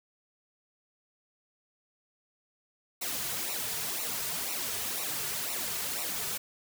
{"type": "noise with flanger", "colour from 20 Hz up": "white", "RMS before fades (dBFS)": -34, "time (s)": [3.01, 6.38], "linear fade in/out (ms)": 10, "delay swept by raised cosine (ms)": [0.6, 3.8], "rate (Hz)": 2, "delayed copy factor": -0.75, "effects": []}